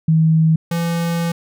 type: tone pair in turn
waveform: sine / square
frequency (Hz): 160 / 168.94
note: D#3 / E3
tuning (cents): +49 / +43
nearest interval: minor second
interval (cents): 94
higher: second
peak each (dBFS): -10 / -18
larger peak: first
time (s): 0.08-0.56 / 0.71-1.32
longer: second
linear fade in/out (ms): 5
effects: none